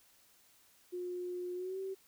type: tone with pitch glide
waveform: sine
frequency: 358.1 to 383.8 Hz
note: F4 to G4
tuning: +43 to -37 cents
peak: -37 dBFS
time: 0.92-1.95 s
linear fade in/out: 20 ms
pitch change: +120 cents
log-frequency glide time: 1.55-1.79 s
effects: white hiss -66 dBFS RMS until 2.07 s